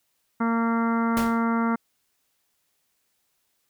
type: harmonic tone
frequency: 230 Hz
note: A#3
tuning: 23 cents flat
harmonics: 1 / 2 / 3 / 4 / 5 / 6 / 7 / 8 / 9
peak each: -22 / -33 / -35 / -31 / -32 / -31 / -44 / -44 / -42 dBFS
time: 0.4-1.76 s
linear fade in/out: 10 ms
type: noise with exponential decay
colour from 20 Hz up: pink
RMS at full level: -27 dBFS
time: 1.17-1.44 s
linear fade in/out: 0 ms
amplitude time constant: 58 ms
effects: white hiss -72 dBFS RMS until 3.69 s